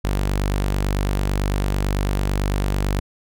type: tone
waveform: sawtooth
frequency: 49 Hz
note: G1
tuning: in tune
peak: -15 dBFS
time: 0.04-3 s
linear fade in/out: 10 ms
effects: none